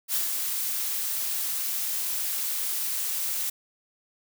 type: noise with ADSR envelope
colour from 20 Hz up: blue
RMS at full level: -25 dBFS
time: 0.08-3.5 s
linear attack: 62 ms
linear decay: 130 ms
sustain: -4 dB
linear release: 7 ms
effects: none